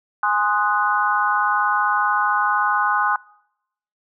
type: chord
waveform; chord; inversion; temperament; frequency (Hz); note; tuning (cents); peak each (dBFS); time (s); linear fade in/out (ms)
sine; Ab dominant seventh; none; equal; 830.6 / 1046.5 / 1244.5 / 1480; Ab5 / C6 / Eb6 / Gb6; 0 / 0 / 0 / 0; -22; 0.23-3.16; 2
effects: noise-tail reverb RT60 0.8 s tail -24 dB re dry